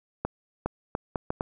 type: accelerating click train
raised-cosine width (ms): 1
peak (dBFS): -13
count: 6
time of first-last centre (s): 0.25-1.409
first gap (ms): 410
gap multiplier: 0.71
effects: none